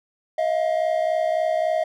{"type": "tone pair together", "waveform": "triangle", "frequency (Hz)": [634.9, 698.5], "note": ["D#5", "F5"], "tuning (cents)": [35, 0], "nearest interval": "major second", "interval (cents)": 165, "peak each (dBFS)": [-19, -22], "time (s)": [0.38, 1.84], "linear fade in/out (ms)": 5, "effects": []}